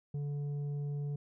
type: tone with tanh clipping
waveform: triangle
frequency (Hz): 144.5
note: D3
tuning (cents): -28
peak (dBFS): -35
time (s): 0.14-1.16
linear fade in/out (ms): 5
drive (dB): 10
effects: none